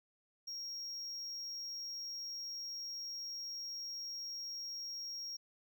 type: tone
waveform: triangle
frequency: 5588 Hz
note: F8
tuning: in tune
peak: -40 dBFS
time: 0.47-5.37 s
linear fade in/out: 10 ms
effects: none